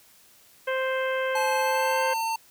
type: harmonic tone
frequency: 523.3 Hz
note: C5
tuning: in tune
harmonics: 1 / 2 / 3 / 4 / 5 / 6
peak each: -26 / -33 / -31 / -36 / -39 / -41 dBFS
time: 0.67-2.14 s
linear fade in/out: 10 ms
type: tone with pitch glide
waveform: square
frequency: 863 to 902.2 Hz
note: A5 to A5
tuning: -34 to +43 cents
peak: -26 dBFS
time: 1.35-2.36 s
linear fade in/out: 5 ms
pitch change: +77 cents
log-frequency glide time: 1.57-2.04 s
effects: white hiss -56 dBFS RMS until 2.5 s